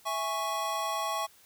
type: chord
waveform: square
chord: C# minor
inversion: first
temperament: equal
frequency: 659.3 / 830.6 / 1108.7 Hz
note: E5 / G#5 / C#6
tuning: 0 / 0 / 0 cents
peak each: -37 / -36 / -33 dBFS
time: 0.05-1.27 s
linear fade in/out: 20 ms
effects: white hiss -59 dBFS RMS until 1.45 s